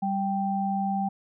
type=tone pair together; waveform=sine; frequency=196 / 784 Hz; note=G3 / G5; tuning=0 / 0 cents; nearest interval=2 octaves; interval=2400 cents; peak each=-27 dBFS; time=0.02-1.09 s; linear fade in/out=10 ms; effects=none